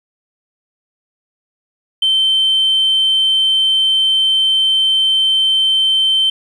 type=tone; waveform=sine; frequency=3100 Hz; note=G7; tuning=20 cents flat; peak=-9 dBFS; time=2.02-6.3 s; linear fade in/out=5 ms; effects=tanh soft clip ceiling -7 dBFS + 8-bit